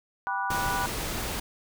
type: chord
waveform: sine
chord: G major seventh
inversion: none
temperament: just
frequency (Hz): 784 / 980 / 1176 / 1470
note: G5 / B5 / D6 / F#6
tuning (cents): 0 / -14 / +2 / -12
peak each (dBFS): -33 / -30 / -36 / -32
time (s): 0.27-0.86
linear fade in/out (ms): 0
type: noise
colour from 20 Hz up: pink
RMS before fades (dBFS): -32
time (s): 0.5-1.4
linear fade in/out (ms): 5
effects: none